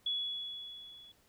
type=tone with level ramp; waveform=sine; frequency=3386 Hz; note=G#7; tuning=33 cents sharp; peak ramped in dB=-30 to -53 dBFS; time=0.06-1.12 s; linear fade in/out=5 ms; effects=pink hiss -68 dBFS RMS until 1.28 s